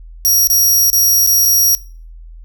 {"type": "tone with dropouts", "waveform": "10% pulse", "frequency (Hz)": 5680, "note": "F8", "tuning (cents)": 28, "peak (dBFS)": -4, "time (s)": [0.25, 1.75], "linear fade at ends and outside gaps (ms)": 0, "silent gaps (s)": [[0.472, 0.501], [0.901, 0.93], [1.264, 1.273], [1.453, 1.457]], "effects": ["noise-tail reverb RT60 0.4 s tail -19 dB re dry", "added 41 Hz sine -32 dBFS peak until 2.44 s"]}